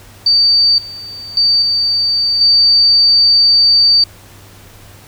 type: tone with level steps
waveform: sine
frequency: 4611 Hz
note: D8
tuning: 33 cents flat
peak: -7 / -26 / -8 / -11 / -6 dBFS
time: 0.26-4.04 s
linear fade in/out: 5 ms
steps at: 0.78 / 1.37 / 1.62 / 2.41 s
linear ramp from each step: 2 ms
effects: added 100 Hz sine -41 dBFS peak until 5.07 s + pink hiss -41 dBFS RMS until 5.07 s